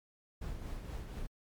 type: noise with tremolo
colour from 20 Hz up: brown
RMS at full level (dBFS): -39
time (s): 0.41-1.27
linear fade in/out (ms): 10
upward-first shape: triangle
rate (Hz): 4.2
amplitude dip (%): 50
effects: MP3 96 kbps